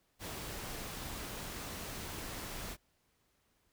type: noise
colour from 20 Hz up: pink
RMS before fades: -43 dBFS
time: 0.19-2.77 s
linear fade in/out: 50 ms
effects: pink hiss -75 dBFS RMS until 3.72 s